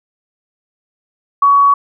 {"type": "tone", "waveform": "sine", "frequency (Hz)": 1125, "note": "C#6", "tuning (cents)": 25, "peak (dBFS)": -6, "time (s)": [1.42, 1.74], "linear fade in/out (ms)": 5, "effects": []}